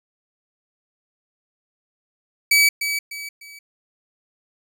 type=tone with echo; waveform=sawtooth; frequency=2286 Hz; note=D7; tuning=47 cents flat; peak=-9 dBFS; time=2.51-2.69 s; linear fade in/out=5 ms; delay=300 ms; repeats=3; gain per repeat=-9 dB; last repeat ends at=3.59 s; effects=none

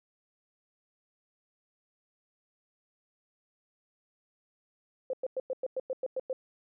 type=tone bursts; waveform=sine; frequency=520 Hz; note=C5; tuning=11 cents flat; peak=-29 dBFS; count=10; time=5.1-6.33 s; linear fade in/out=2 ms; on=33 ms; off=100 ms; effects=none

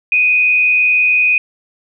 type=tone with frequency modulation; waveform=sine; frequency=2489 Hz; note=D#7; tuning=in tune; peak=-9 dBFS; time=0.12-1.38 s; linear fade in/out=2 ms; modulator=86.1 Hz; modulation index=0.57; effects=none

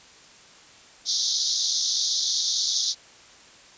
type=band-pass noise; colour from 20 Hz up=white; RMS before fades=-25 dBFS; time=1.05-2.95 s; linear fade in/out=50 ms; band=3500 to 6400 Hz; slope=96 dB/octave; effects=white hiss -50 dBFS RMS until 3.77 s + resampled to 16000 Hz

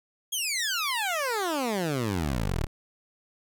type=exponential sweep; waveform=15% pulse; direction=down; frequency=3345 to 33.47 Hz; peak=-20 dBFS; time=0.32-2.67 s; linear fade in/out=10 ms; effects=none

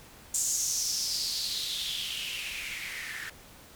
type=noise with band-pass filter sweep; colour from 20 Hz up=blue; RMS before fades=-33 dBFS; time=0.34-3.3 s; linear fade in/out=5 ms; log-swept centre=7300 to 1700 Hz; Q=5.1; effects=pink hiss -52 dBFS RMS until 3.75 s

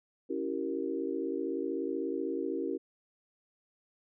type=chord; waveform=sine; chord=C# diminished seventh; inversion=none; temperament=equal with one note detuned; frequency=277.2 / 329.6 / 385.7 / 466.2 Hz; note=C#4 / E4 / G4 / Bb4; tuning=0 / 0 / -28 / 0 cents; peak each=-37 / -36 / -36 / -38 dBFS; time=0.29-2.78 s; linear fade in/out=20 ms; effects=none

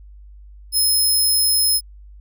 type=tone; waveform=15% pulse; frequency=5150 Hz; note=E8; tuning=41 cents flat; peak=-9 dBFS; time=0.72-1.81 s; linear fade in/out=50 ms; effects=added 50 Hz sine -39 dBFS peak until 2.2 s

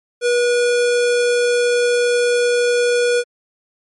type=tone; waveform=square; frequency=484.1 Hz; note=B4; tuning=35 cents flat; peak=-14 dBFS; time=0.21-3.24 s; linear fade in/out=50 ms; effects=MP3 48 kbps

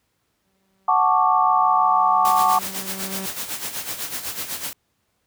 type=tone with exponential growth; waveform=sawtooth; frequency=191.9 Hz; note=G3; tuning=37 cents flat; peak=-25 dBFS; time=0.45-3.26 s; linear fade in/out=2 ms; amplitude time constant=610 ms
type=chord; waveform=sine; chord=D major seventh; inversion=first; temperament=equal; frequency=740 / 880 / 1108.7 / 1174.7 Hz; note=F#5 / A5 / C#6 / D6; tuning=0 / 0 / 0 / 0 cents; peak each=-20 dBFS; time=0.88-2.59 s; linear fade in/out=5 ms
type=noise with tremolo; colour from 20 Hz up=white; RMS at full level=-27 dBFS; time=2.25-4.73 s; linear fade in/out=0 ms; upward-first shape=sine; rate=8 Hz; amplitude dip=65%
effects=pink hiss -70 dBFS RMS until 5.26 s + high-pass 60 Hz 12 dB/octave

